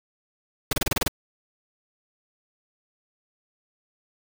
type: noise bursts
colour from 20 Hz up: pink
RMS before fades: -22 dBFS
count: 8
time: 0.71-1.081 s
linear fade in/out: 5 ms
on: 21 ms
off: 29 ms
effects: none